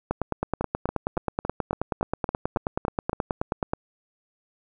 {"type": "two click trains", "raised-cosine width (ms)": 1, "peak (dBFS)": [-12, -10], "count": [10, 35], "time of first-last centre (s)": [[0.61, 3.131], [0.11, 3.735]], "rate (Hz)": [3.57, 9.38], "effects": []}